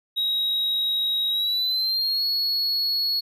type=tone with pitch glide; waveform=triangle; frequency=3813 to 4355 Hz; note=A#7 to C#8; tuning=+38 to -31 cents; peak=-20 dBFS; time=0.16-3.21 s; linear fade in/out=20 ms; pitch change=+231 cents; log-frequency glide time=1.3-2.25 s; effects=none